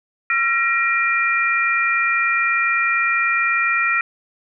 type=tone cluster; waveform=sine; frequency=1365 / 1889 / 2392 Hz; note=F6 / A#6 / D7; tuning=-40 / +22 / +31 cents; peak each=-20 dBFS; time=0.3-4.01 s; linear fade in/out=2 ms; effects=none